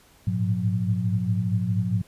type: tone cluster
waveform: sine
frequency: 103.7 / 108.4 / 116.2 / 179.5 Hz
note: G#2 / A2 / A#2 / F3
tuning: -2 / -25 / -5 / +48 cents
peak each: -26 / -30 / -27 / -26 dBFS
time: 0.27-2.02 s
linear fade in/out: 5 ms
effects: pink hiss -56 dBFS RMS until 2.07 s + resampled to 32000 Hz